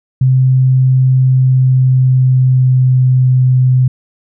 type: tone with pitch glide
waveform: sine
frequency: 130 to 128.06 Hz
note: C3 to C3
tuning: -11 to -37 cents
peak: -6 dBFS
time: 0.21-3.88 s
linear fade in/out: 5 ms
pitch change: -26 cents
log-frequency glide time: 1.19-3.43 s
effects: none